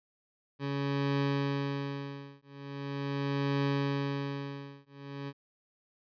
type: tone with tremolo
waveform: 20% pulse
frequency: 140 Hz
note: C#3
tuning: 18 cents sharp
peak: -22 dBFS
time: 0.59-5.33 s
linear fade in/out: 50 ms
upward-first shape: triangle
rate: 0.41 Hz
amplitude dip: 100%
effects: resampled to 11025 Hz